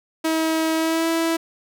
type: tone with pitch glide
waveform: sawtooth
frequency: 320.7 to 329 Hz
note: E4 to E4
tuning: -48 to -3 cents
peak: -15 dBFS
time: 0.24-1.37 s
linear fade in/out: 10 ms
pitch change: +45 cents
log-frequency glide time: 0.75-1.08 s
effects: none